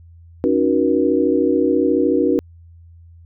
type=chord; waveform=sine; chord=D# minor seventh; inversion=third; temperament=equal with one note detuned; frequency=277.2 / 311.1 / 370 / 477.9 Hz; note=C#4 / D#4 / F#4 / A#4; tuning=0 / 0 / 0 / +43 cents; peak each=-19 dBFS; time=0.44-2.39 s; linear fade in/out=0 ms; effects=added 84 Hz sine -41 dBFS peak until 3.25 s